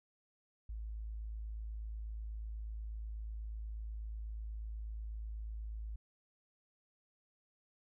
sine tone, 54.1 Hz, A1, 29 cents flat, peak -40 dBFS, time 0.69-5.96 s, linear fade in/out 5 ms, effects none

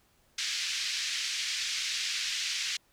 white band-pass noise, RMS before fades -33 dBFS, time 0.38-2.77 s, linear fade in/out 5 ms, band 1900 to 5800 Hz, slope 24 dB/octave, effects pink hiss -67 dBFS RMS until 2.92 s

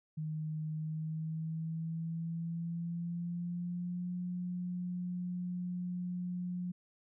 sine tone with pitch glide, 155.56 to 178.69 Hz, D#3 to F3, 0 to +40 cents, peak -35 dBFS, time 0.17-6.72 s, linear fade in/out 10 ms, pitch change +240 cents, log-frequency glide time 0.72-4.12 s, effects none

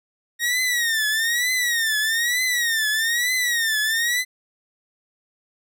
sawtooth tone with vibrato, 1864.7 Hz, A#6, in tune, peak -16 dBFS, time 0.39-4.25 s, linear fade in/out 50 ms, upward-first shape triangle, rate 1.1 Hz, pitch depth 160 cents each way, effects none

